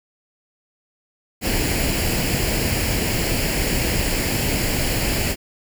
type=noise with comb filter; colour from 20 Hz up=pink; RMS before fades=-21 dBFS; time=1.41-5.36 s; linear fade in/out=50 ms; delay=0.41 ms; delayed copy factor=+0.6; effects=none